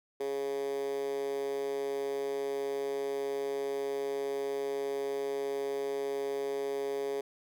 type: tone with high-pass filter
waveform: 10% pulse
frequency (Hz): 138.59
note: C#3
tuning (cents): 0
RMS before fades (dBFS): -34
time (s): 0.2-7.21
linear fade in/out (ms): 5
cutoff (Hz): 410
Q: 5.7
effects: none